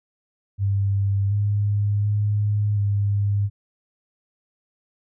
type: tone with pitch steps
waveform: sine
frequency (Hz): 99.2 / 102.7 / 104 / 101.4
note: G2 / G#2 / G#2 / G#2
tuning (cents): +21 / -19 / +3 / -41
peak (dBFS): -18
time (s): 0.58-3.5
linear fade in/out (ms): 50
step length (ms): 730
effects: none